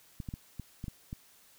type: clicks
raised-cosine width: 5 ms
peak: -26 dBFS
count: 7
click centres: 0.202 / 0.288 / 0.339 / 0.597 / 0.841 / 0.882 / 1.129 s
effects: white hiss -61 dBFS RMS until 1.58 s